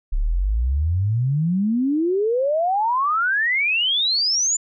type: exponential sweep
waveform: sine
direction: up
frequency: 32.7 to 7170 Hz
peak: -17 dBFS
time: 0.12-4.57 s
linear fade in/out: 10 ms
effects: none